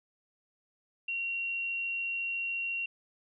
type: tone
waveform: sine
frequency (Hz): 2747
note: F7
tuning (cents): -29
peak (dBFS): -31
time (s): 1.08-2.86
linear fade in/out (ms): 5
effects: none